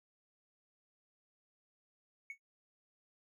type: tone with exponential decay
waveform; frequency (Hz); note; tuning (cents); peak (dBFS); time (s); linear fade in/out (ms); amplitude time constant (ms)
triangle; 2217; C#7; 0; -36; 2.3-2.38; 2; 17
effects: noise-tail reverb RT60 0.1 s tail -23 dB re dry + tanh soft clip ceiling -37 dBFS